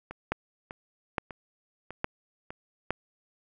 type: two click trains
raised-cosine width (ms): 0.5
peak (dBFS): -24 / -12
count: 5 / 4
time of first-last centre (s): 0.11-2.505 / 0.32-2.906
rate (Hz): 1.67 / 1.16
effects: none